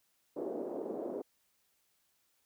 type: band-pass noise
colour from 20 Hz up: white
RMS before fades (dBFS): -39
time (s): 0.36-1.22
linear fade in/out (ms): 10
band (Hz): 290 to 510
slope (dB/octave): 24
effects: white hiss -75 dBFS RMS until 2.45 s

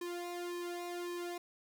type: tone with flanger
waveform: sawtooth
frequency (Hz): 350.2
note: F4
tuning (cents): +5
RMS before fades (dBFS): -41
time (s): 0.01-1.38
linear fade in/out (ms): 5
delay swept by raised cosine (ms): 1.4 to 2.24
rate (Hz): 1.8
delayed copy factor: -0.8
effects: none

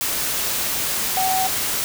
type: tone in noise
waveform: sine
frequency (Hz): 755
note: F#5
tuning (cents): +35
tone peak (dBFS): -19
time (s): 1.17-1.47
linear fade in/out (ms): 0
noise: white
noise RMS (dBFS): -23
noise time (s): 0.01-1.84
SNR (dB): +1
effects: none

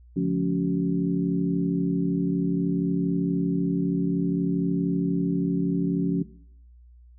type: tone cluster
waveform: sine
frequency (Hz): 144 / 176.7 / 217.3 / 281.2 / 379.3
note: D3 / F3 / A3 / C#4 / F#4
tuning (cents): -34 / +21 / -21 / +25 / +43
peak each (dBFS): -33 / -24 / -33 / -26 / -33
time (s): 0.16-6.23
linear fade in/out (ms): 10
effects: noise-tail reverb RT60 0.7 s tail -20 dB re dry + added 60 Hz sine -48 dBFS peak until 7.18 s

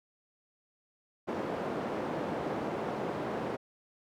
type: band-pass noise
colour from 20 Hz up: white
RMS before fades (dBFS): -35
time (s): 1.27-3.57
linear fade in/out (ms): 20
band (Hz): 170 to 630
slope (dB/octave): 12
effects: none

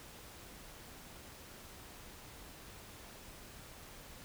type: silence
effects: pink hiss -53 dBFS RMS until 4.24 s

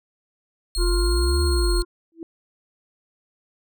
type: tone with tremolo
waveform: 30% pulse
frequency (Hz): 4267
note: C8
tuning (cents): +33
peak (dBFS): -24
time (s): 0.75-1.82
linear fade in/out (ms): 0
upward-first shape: triangle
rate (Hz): 17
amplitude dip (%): 30
type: exponential two-way sweep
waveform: sine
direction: up then down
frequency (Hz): 39.82 to 75.6 to 39.82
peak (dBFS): -18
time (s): 0.76-1.83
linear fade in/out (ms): 20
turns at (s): 1.44
type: harmonic tone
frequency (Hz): 350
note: F4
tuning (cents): +4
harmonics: 1 / 3 / 4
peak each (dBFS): -24 / -34 / -36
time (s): 0.77-1.85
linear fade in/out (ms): 50
type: tone with exponential growth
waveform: sine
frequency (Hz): 329.6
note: E4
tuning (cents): 0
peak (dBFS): -27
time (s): 2.12-2.23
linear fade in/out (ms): 1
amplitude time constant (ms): 23
effects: none

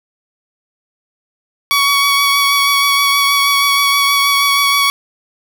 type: tone with vibrato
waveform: 15% pulse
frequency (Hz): 1125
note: C#6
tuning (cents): +25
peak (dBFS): -4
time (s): 1.71-4.9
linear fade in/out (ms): 0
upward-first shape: triangle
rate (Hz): 6.3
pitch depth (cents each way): 17
effects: none

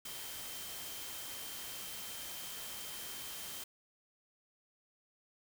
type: tone in noise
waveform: sine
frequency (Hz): 3136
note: G7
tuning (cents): 0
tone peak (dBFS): -52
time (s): 0.05-3.64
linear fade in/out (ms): 5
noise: white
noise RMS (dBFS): -45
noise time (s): 0.05-3.64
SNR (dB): -10
effects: none

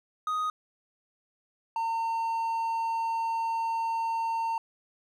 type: tone pair in turn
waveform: triangle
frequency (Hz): 1248 / 910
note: D#6 / A#5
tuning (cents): +5 / -42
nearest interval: perfect fourth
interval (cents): 547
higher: first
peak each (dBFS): -25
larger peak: neither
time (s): 0.27-0.5 / 1.76-4.58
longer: second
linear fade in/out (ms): 2
effects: none

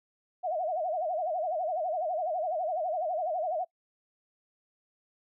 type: tone with vibrato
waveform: sine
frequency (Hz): 676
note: E5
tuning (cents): +43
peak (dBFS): -28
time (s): 0.43-3.65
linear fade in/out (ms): 20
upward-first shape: sine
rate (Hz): 12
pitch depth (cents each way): 180
effects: noise-tail reverb RT60 0.1 s tail -24 dB re dry

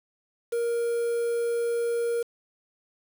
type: tone with quantisation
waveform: triangle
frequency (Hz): 470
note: A#4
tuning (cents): +14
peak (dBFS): -22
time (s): 0.52-2.23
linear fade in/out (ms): 10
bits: 7
effects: none

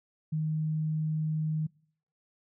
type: tone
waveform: sine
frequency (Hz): 155.8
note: D#3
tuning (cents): +3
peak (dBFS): -27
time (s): 0.32-1.67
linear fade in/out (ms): 10
effects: noise-tail reverb RT60 0.6 s tail -25 dB re dry

